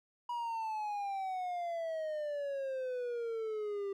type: exponential sweep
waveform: triangle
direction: down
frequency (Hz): 969 to 392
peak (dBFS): -33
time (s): 0.29-3.93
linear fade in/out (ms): 5
effects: none